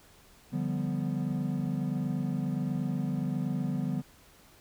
triangle chord, G dominant seventh, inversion second, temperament equal, 146.83 / 174.61 / 196 / 246.9 Hz, D3 / F3 / G3 / B3, 0 / 0 / 0 / 0 cents, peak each -31 / -32 / -33 / -32 dBFS, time 0.52-4.02 s, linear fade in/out 20 ms, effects tanh soft clip ceiling -17 dBFS + pink hiss -58 dBFS RMS until 4.6 s

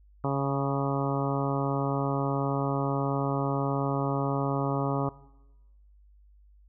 harmonic tone with a mistuned harmonic, 138.59 Hz, C#3, in tune, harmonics 1 / 2 / 3 / 4 / 5 / 6 / 7 / 8 / 9, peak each -29 / -32 / -34 / -35 / -36 / -37 / -37 / -38 / -39 dBFS, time 0.24-5.09 s, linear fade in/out 2 ms, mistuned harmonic 9, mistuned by -20 cents, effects noise-tail reverb RT60 1.0 s tail -20 dB re dry + added 50 Hz sine -54 dBFS peak until 6.68 s

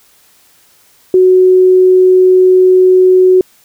sine tone, 370 Hz, F#4, in tune, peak -3 dBFS, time 1.14-3.41 s, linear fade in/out 2 ms, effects white hiss -48 dBFS RMS until 3.64 s

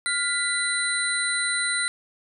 sine tone cluster, 1414 / 1988 / 4002 / 8900 Hz, F6 / B6 / B7 / C#9, +21 / +11 / +22 / +6 cents, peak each -28 dBFS, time 0.06-1.88 s, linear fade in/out 0 ms, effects none

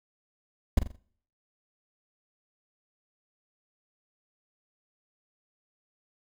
brown noise with echo, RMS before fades -18 dBFS, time 0.77-0.79 s, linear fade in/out 5 ms, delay 43 ms, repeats 4, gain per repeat -8 dB, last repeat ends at 0.962 s, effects noise-tail reverb RT60 0.6 s tail -24 dB re dry

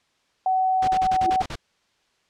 sine tone, 752 Hz, F#5, 28 cents sharp, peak -18 dBFS, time 0.46-1.42 s, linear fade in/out 2 ms
pink noise bursts, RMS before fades -31 dBFS, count 8, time 0.82-1.557 s, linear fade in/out 5 ms, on 58 ms, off 39 ms
sine tone with exponential growth, 344.2 Hz, F4, 25 cents flat, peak -21 dBFS, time 1.18-1.3 s, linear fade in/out 5 ms, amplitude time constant 24 ms
effects white hiss -66 dBFS RMS until 2.29 s + low-pass 5000 Hz 12 dB/octave

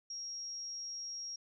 sine tone, 5600 Hz, F8, 4 cents sharp, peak -40 dBFS, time 0.1-1.36 s, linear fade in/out 5 ms, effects none

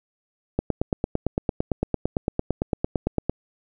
click train, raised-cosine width 2 ms, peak -8 dBFS, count 25, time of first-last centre 0.59-3.296 s, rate 8.87 Hz, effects none

